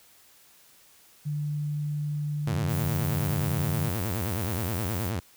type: tone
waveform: sine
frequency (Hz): 148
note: D3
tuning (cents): +14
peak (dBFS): -27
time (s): 1.25-3.9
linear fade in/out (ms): 20
type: tone with vibrato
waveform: sawtooth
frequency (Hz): 99.1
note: G2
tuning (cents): +19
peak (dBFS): -24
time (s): 2.47-5.2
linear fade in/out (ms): 5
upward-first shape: sine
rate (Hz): 9.5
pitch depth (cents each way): 290
type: noise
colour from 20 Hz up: violet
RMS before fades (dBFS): -38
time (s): 2.67-5.13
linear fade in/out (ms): 50
effects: white hiss -57 dBFS RMS until 5.36 s